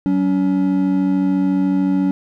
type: tone pair together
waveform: triangle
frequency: 188.5 / 282.4 Hz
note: F#3 / C#4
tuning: +32 / +32 cents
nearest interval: perfect fifth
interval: 700 cents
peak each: -16 / -14 dBFS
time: 0.06-2.11 s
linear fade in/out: 0 ms
effects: none